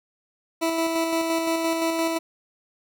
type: tone with tremolo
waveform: 20% pulse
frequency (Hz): 328.5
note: E4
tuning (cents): -6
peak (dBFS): -16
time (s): 0.61-2.19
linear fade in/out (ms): 20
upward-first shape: square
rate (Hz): 5.8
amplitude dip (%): 30
effects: none